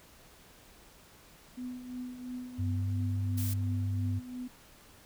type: tone with tremolo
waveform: sine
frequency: 250 Hz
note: B3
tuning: 21 cents sharp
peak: -35 dBFS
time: 1.57-4.48 s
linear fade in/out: 10 ms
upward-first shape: triangle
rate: 2.9 Hz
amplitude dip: 65%
type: tone with pitch glide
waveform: sine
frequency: 95.7 to 98.5 Hz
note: G2 to G2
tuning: -41 to +9 cents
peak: -29 dBFS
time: 2.58-4.2 s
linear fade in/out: 20 ms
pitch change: +50 cents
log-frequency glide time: 2.7-2.93 s
type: noise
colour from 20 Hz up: blue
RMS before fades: -40 dBFS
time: 3.37-3.54 s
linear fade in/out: 10 ms
effects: pink hiss -57 dBFS RMS until 5.05 s